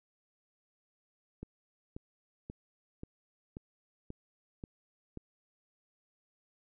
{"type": "click train", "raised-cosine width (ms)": 3, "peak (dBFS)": -29, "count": 8, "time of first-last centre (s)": [1.43, 5.173], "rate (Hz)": 1.87, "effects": []}